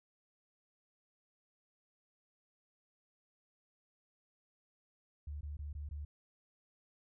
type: tone bursts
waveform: sine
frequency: 73.42 Hz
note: D2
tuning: in tune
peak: -40 dBFS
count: 5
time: 5.27-6.05 s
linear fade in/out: 5 ms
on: 140 ms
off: 20 ms
effects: none